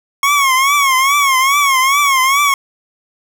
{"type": "tone with vibrato", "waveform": "25% pulse", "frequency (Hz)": 1095, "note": "C#6", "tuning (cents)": -22, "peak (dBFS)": -6, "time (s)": [0.23, 2.54], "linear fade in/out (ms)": 2, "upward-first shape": "triangle", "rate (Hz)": 2.4, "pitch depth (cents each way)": 120, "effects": []}